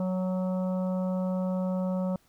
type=harmonic tone with a mistuned harmonic; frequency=185 Hz; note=F#3; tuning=in tune; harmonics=1 / 3 / 4 / 5 / 6 / 7; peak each=-27 / -33 / -47 / -44 / -50 / -48 dBFS; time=0-2.16 s; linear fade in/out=2 ms; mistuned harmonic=6; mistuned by=+23 cents; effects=pink hiss -65 dBFS RMS until 2.28 s